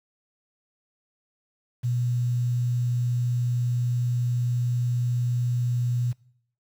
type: tone with quantisation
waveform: sine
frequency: 121.7 Hz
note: B2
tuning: 25 cents flat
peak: -22 dBFS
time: 1.83-6.13 s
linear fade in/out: 20 ms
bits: 8
effects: noise-tail reverb RT60 0.7 s tail -23 dB re dry